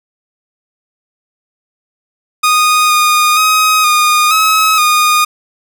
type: tone with pitch steps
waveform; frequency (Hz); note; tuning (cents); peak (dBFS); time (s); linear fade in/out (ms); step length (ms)
sawtooth; 1237 / 1226 / 1260 / 1224 / 1281 / 1227; D#6 / D#6 / D#6 / D#6 / E6 / D#6; -10 / -26 / +21 / -29 / -50 / -25; -4; 2.43-5.25; 10; 470
effects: none